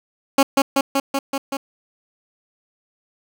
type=tone with echo; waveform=15% pulse; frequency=274.3 Hz; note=C#4; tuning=18 cents flat; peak=-4 dBFS; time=0.38-0.43 s; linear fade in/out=5 ms; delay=190 ms; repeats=6; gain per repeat=-2 dB; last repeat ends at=1.57 s; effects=none